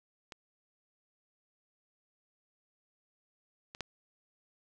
clicks, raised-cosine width 0.2 ms, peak -27 / -28 / -19 dBFS, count 3, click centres 0.322 / 3.749 / 3.807 s, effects none

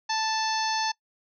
harmonic tone, 880 Hz, A5, in tune, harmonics 1 / 2 / 3 / 4 / 5 / 6 / 7, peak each -27 / -33 / -38 / -38 / -33 / -35 / -36 dBFS, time 0.09-0.92 s, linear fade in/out 10 ms, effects noise-tail reverb RT60 0.1 s tail -23 dB re dry

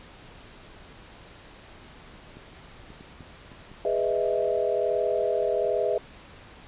clicks, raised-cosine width 3 ms, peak -33 dBFS, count 6, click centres 2.37 / 2.904 / 3.009 / 3.207 / 3.518 / 3.716 s
sine chord, E major seventh, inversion first, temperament just, 412 / 494.4 / 618.1 / 659.3 Hz, G#4 / B4 / D#5 / E5, -14 / +2 / -12 / 0 cents, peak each -28 dBFS, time 3.85-5.98 s, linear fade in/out 2 ms
effects pink hiss -48 dBFS RMS until 6.67 s + resampled to 8000 Hz

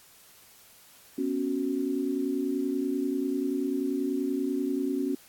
sine chord, B suspended second, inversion none, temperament equal, 246.9 / 277.2 / 370 Hz, B3 / C#4 / F#4, 0 / 0 / 0 cents, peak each -33 / -28 / -32 dBFS, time 1.18-5.15 s, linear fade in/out 5 ms, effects white hiss -55 dBFS RMS until 5.28 s + AAC 64 kbps

